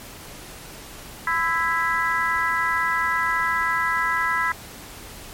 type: harmonic tone with a mistuned harmonic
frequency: 329.6 Hz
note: E4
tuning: in tune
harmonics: 3 / 4 / 5 / 6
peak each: -25 / -25 / -25 / -25 dBFS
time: 1.27-4.52 s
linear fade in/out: 2 ms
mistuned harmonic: 3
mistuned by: +32 cents
effects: pink hiss -40 dBFS RMS until 5.33 s + MP3 64 kbps